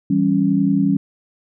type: chord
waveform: sine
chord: C# diminished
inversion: first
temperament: equal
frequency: 164.81 / 196 / 277.2 Hz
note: E3 / G3 / C#4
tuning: 0 / 0 / 0 cents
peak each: -21 / -17 / -17 dBFS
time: 0.1-0.97 s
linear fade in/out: 5 ms
effects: none